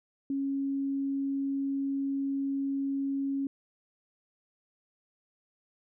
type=tone; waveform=sine; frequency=275.1 Hz; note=C#4; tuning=13 cents flat; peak=-28 dBFS; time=0.3-3.47 s; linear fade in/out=2 ms; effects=none